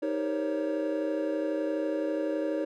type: tone cluster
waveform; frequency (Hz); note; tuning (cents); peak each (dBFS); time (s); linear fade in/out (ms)
triangle; 313.1 / 394.4 / 465.1 / 528 / 560; D#4 / G4 / A#4 / C5 / C#5; +11 / +11 / -4 / +16 / +18; -29 / -36 / -35 / -36 / -30; 0.02-2.65; 10
effects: none